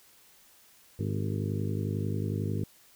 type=harmonic tone with a mistuned harmonic; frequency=51.1 Hz; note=G#1; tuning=27 cents flat; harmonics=2 / 3 / 4 / 5 / 6 / 7 / 8 / 9; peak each=-31 / -35 / -37 / -39 / -41 / -42 / -43 / -44 dBFS; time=0.99-2.64 s; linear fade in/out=5 ms; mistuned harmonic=7; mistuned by=+62 cents; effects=white hiss -59 dBFS RMS until 2.95 s